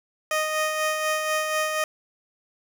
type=tone with tremolo; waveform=15% pulse; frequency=620 Hz; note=D#5; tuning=6 cents flat; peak=-15 dBFS; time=0.31-1.84 s; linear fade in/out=2 ms; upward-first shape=sine; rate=4.1 Hz; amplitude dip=40%; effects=none